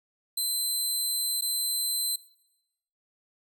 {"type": "tone with dropouts", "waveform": "15% pulse", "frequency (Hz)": 4070, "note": "C8", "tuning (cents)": -49, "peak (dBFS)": -20, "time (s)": [0.37, 2.16], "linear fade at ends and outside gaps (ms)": 5, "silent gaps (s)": [1.411, 1.42], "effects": ["noise-tail reverb RT60 0.9 s tail -20 dB re dry"]}